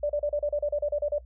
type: tone bursts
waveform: sine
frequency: 587 Hz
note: D5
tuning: 1 cent flat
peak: -23 dBFS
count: 12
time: 0.03-1.184 s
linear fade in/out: 5 ms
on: 65 ms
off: 34 ms
effects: noise-tail reverb RT60 0.1 s tail -19 dB re dry + added 60 Hz sine -45 dBFS peak until 1.25 s